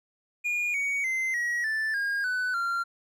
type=tone with pitch steps; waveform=triangle; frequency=2433 / 2244 / 2070 / 1908.9 / 1760.6 / 1623.8 / 1497.7 / 1381.3 Hz; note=D#7 / C#7 / C7 / A#6 / A6 / G#6 / F#6 / F6; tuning=-39 / +21 / -19 / +41 / +1 / -39 / +21 / -19 cents; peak=-24 dBFS; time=0.44-2.84 s; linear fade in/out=20 ms; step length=300 ms; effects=none